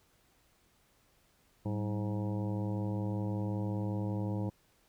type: harmonic tone with a mistuned harmonic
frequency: 105.3 Hz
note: G#2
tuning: 24 cents sharp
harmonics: 1 / 2 / 3 / 4 / 5 / 6 / 7 / 8 / 9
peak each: -34 / -37 / -40 / -48 / -44 / -54 / -53 / -51 / -51 dBFS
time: 1.65-4.5 s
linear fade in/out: 10 ms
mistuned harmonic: 2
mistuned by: -120 cents
effects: pink hiss -69 dBFS RMS until 4.88 s